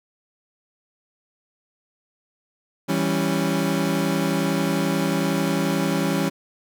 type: chord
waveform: 30% pulse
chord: C# diminished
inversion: first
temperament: equal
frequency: 164.81 / 196 / 277.2 Hz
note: E3 / G3 / C#4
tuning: 0 / 0 / 0 cents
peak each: -22 dBFS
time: 2.88-6.3 s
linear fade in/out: 20 ms
effects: none